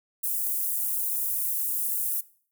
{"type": "high-pass noise", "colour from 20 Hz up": "pink", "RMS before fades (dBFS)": -28, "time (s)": [0.23, 2.21], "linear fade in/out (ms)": 10, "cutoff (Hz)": 11000, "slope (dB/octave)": 24, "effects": ["noise-tail reverb RT60 0.5 s tail -20 dB re dry"]}